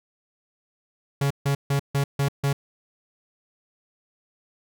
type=tone bursts; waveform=45% pulse; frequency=140 Hz; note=C#3; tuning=18 cents sharp; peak=-20 dBFS; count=6; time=1.21-2.53 s; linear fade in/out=5 ms; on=95 ms; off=150 ms; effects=none